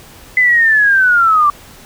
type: linear sweep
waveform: sine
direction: down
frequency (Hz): 2035 to 1155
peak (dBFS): -7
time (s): 0.37-1.5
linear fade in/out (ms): 2
effects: pink hiss -39 dBFS RMS until 1.85 s